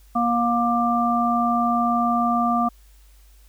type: harmonic tone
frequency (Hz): 236.6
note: A#3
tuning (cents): +26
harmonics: 1 / 3 / 5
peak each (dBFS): -22 / -22 / -22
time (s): 0.15-2.69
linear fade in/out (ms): 10
effects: added 50 Hz sine -48 dBFS peak until 3.48 s + white hiss -59 dBFS RMS until 3.48 s